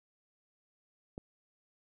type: click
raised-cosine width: 2 ms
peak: -28 dBFS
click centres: 1.179 s
effects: none